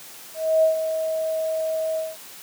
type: tone with ADSR envelope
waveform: sine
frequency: 638 Hz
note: D#5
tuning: 43 cents sharp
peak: -13 dBFS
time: 0.34-2.17 s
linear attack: 290 ms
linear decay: 120 ms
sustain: -9 dB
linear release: 200 ms
effects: white hiss -42 dBFS RMS until 2.42 s + high-pass 150 Hz 12 dB/octave